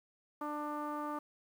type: tone with low-pass filter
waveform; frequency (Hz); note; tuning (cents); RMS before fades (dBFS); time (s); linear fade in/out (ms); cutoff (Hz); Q
sawtooth; 296.9; D4; +19; -39; 0.41-1.19; 5; 1100; 6
effects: 10-bit